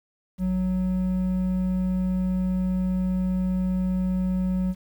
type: tone pair together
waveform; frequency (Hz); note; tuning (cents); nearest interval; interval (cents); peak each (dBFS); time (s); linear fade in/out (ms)
triangle; 55 / 185; A1 / F#3; 0 / 0; octave + major sixth; 2100; -30 / -20; 0.38-4.75; 50
effects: 9-bit